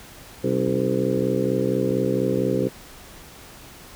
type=harmonic tone with a mistuned harmonic; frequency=64.3 Hz; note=C2; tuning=30 cents flat; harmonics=2 / 3 / 4 / 5 / 6 / 7 / 8; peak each=-28 / -27 / -27 / -29 / -26 / -27 / -27 dBFS; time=0.43-2.69 s; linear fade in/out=20 ms; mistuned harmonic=4; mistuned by=+85 cents; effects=pink hiss -44 dBFS RMS until 3.95 s